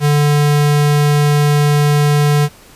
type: tone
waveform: square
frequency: 146.83 Hz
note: D3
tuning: in tune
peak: -10 dBFS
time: 0-2.49 s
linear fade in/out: 50 ms
effects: pink hiss -42 dBFS RMS until 2.75 s + resampled to 32000 Hz